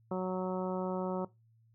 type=harmonic tone; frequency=185 Hz; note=F#3; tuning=in tune; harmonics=1 / 2 / 3 / 4 / 5 / 6 / 7; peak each=-35 / -37 / -38 / -44 / -43 / -48 / -47 dBFS; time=0.11-1.25 s; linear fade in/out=5 ms; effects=noise-tail reverb RT60 0.2 s tail -20 dB re dry + added 113 Hz sine -63 dBFS peak until 1.74 s